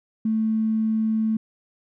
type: tone with tanh clipping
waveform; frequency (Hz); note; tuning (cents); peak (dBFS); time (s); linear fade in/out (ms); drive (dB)
triangle; 220; A3; 0; -19; 0.25-1.37; 5; 3
effects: none